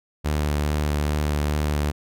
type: tone with vibrato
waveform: sawtooth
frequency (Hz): 74.4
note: D2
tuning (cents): +23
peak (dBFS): -17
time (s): 0.24-1.92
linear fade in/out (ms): 20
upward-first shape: sine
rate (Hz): 2.4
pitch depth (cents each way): 18
effects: none